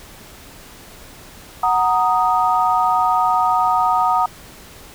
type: chord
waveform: sine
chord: D# minor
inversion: first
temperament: equal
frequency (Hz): 740 / 932.3 / 1244.5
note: F#5 / A#5 / D#6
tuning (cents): 0 / 0 / 0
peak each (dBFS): -18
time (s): 1.63-4.26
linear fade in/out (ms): 5
effects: pink hiss -41 dBFS RMS until 4.94 s